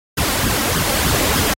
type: noise with flanger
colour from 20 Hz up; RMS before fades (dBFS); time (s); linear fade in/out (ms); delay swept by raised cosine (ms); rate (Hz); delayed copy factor
pink; -17; 0.17-1.54; 10; 0.59 to 3.79; 3.3; +0.65
effects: high-pass 60 Hz 12 dB/octave + AAC 48 kbps